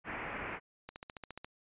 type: low-pass noise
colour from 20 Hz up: white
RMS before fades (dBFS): -41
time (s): 0.04-0.6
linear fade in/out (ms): 50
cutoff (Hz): 2400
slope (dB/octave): 48
type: click train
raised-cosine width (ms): 0.3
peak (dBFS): -28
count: 9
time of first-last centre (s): 0.89-1.446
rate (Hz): 14.4
effects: resampled to 8000 Hz